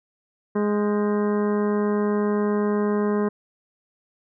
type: harmonic tone with a mistuned harmonic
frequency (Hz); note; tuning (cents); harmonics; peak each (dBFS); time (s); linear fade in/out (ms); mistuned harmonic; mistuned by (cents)
207.7; G#3; 0; 1 / 2 / 3 / 4 / 5 / 6 / 7 / 8 / 9; -22 / -23 / -34 / -38 / -33 / -39 / -45 / -41 / -44; 0.55-3.29; 10; 8; -80
effects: none